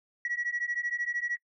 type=beating tone pair; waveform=sine; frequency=1920 / 1933 Hz; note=B6 / B6; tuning=-49 / -38 cents; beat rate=13 Hz; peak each=-31 / -32 dBFS; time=0.25-1.37 s; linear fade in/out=2 ms; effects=noise-tail reverb RT60 0.1 s tail -25 dB re dry + tanh soft clip ceiling -24 dBFS